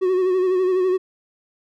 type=tone with vibrato; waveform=triangle; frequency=370 Hz; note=F#4; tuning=in tune; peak=-14 dBFS; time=0.01-0.98 s; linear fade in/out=20 ms; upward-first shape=sine; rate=12 Hz; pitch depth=43 cents each way; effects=none